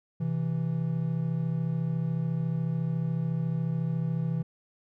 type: tone pair together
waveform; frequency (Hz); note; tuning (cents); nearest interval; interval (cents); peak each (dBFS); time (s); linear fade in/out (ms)
triangle; 130.81 / 164.81; C3 / E3; 0 / 0; major third; 400; -29 / -26; 0.2-4.43; 10
effects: none